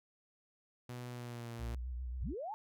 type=tone with pitch glide; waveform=sawtooth; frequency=122.8 to 116.78 Hz; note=B2 to A#2; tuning=-9 to +4 cents; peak=-39 dBFS; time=0.89-1.75 s; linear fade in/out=5 ms; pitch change=-87 cents; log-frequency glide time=1.1-1.53 s
type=tone with vibrato; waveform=sine; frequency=62 Hz; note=B1; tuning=7 cents sharp; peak=-38 dBFS; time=1.58-2.35 s; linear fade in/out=50 ms; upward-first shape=sine; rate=7.3 Hz; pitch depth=68 cents each way
type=linear sweep; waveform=sine; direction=up; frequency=41.2 to 905 Hz; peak=-39 dBFS; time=2.21-2.54 s; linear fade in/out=0 ms
effects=none